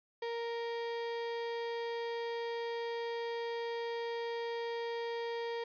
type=tone; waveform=35% pulse; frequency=466.2 Hz; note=A#4; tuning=in tune; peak=-34 dBFS; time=0.22-5.64 s; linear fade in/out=5 ms; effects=resampled to 11025 Hz